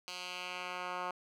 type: tone with band-pass filter sweep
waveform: 10% pulse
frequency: 180.3 Hz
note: F#3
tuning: 45 cents flat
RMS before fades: -41 dBFS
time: 0.08-1.11 s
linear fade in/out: 0 ms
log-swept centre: 4100 to 1200 Hz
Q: 1.4
effects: none